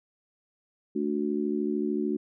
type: chord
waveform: sine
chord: D major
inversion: second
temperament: just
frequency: 220.2 / 293.7 / 367.1 Hz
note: A3 / D4 / F#4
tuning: +2 / 0 / -14 cents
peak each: -30 dBFS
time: 0.95-2.17 s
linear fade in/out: 10 ms
effects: none